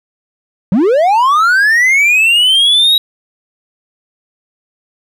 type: linear sweep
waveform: triangle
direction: up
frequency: 165.1 to 3856 Hz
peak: -5 dBFS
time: 0.72-2.98 s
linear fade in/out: 2 ms
effects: none